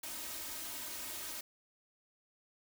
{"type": "noise with comb filter", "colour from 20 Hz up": "white", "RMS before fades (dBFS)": -43, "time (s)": [0.03, 1.41], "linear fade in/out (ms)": 5, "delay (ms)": 3.2, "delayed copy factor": 0.95, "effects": []}